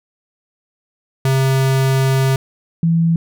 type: tone pair in turn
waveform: square / sine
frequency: 133.5 / 166.03 Hz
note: C3 / E3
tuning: +35 / +13 cents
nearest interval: major third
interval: 378 cents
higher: second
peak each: -13 / -11 dBFS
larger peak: second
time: 1.25-2.36 / 2.83-3.16 s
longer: first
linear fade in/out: 2 ms
effects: none